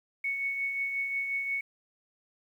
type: tone with tremolo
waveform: sine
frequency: 2217 Hz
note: C#7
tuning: in tune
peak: -27 dBFS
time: 0.24-1.61 s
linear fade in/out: 5 ms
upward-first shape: triangle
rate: 5.6 Hz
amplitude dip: 45%
effects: 10-bit